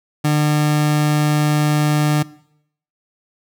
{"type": "tone", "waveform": "30% pulse", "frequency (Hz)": 150, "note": "D3", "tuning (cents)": 37, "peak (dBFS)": -11, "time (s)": [0.24, 2.23], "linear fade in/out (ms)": 10, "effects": ["noise-tail reverb RT60 0.7 s tail -20 dB re dry"]}